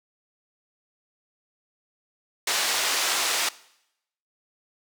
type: band-pass noise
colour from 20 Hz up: white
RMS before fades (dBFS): -25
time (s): 2.47-3.49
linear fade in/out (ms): 5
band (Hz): 490 to 6400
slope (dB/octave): 12
effects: noise-tail reverb RT60 0.8 s tail -20 dB re dry